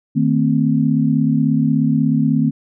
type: chord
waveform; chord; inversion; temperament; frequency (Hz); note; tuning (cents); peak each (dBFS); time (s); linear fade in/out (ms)
sine; A diminished; second; equal with one note detuned; 155.56 / 225.1 / 261.6; Eb3 / A3 / C4; 0 / +40 / 0; -17; 0.15-2.51; 20
effects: none